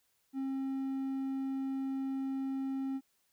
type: tone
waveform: triangle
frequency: 268.3 Hz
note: C4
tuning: 44 cents sharp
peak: -31 dBFS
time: 0.33-3.01 s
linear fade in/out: 50 ms
effects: white hiss -75 dBFS RMS until 3.32 s